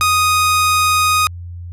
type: tone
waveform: sawtooth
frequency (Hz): 1244.5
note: D#6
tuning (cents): 0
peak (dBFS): -8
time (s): 0.01-1.27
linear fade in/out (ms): 0
effects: added 87 Hz sine -27 dBFS peak until 1.72 s + resampled to 32000 Hz